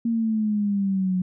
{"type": "exponential sweep", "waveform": "sine", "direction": "down", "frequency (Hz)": [233.1, 181.4], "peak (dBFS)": -20, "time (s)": [0.05, 1.22], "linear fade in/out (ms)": 5, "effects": []}